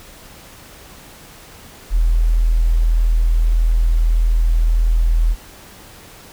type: tone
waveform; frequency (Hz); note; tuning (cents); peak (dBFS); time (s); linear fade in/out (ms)
sine; 40.84; E1; -15; -11; 1.9-5.36; 50
effects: pink hiss -41 dBFS RMS until 6.32 s